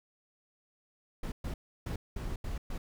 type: noise bursts at uneven times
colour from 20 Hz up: brown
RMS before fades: -36 dBFS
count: 6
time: 1.23-1.32 / 1.44-1.54 / 1.86-1.96 / 2.16-2.36 / 2.44-2.58 / 2.7-2.78 s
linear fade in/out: 5 ms
effects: none